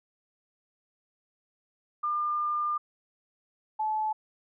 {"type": "tone pair in turn", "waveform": "sine", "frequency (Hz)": [1202, 864.1], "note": ["D6", "A5"], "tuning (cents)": [40, -32], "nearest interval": "tritone", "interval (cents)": 572, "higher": "first", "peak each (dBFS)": -26, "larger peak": "neither", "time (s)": [[2.03, 2.78], [3.79, 4.13]], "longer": "first", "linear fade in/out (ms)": 10, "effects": []}